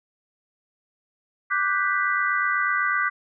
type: chord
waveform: sine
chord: G major seventh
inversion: second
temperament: equal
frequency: 1174.7 / 1480 / 1568 / 1975.5 Hz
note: D6 / F#6 / G6 / B6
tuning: 0 / 0 / 0 / 0 cents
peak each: -25 / -26 / -27 / -26 dBFS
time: 1.5-3.1 s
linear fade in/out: 20 ms
effects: none